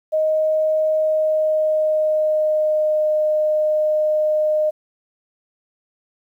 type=tone with pitch glide; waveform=sine; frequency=624 to 613.6 Hz; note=D#5 to D#5; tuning=+5 to -24 cents; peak=-15 dBFS; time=0.12-4.71 s; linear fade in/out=20 ms; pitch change=-29 cents; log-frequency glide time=0.98-3.09 s; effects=9-bit